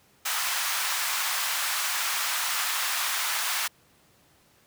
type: high-pass noise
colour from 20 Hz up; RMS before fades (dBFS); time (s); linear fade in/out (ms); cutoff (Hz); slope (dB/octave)
pink; -28; 0.25-3.68; 10; 960; 24
effects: pink hiss -61 dBFS RMS until 4.66 s + high-pass 80 Hz 12 dB/octave